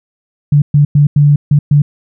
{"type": "tone bursts at uneven times", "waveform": "sine", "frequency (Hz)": 145.6, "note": "D3", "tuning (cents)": -15, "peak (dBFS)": -4, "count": 6, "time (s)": [[0.52, 0.62], [0.74, 0.85], [0.95, 1.07], [1.16, 1.36], [1.51, 1.59], [1.71, 1.82]], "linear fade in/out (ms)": 5, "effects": []}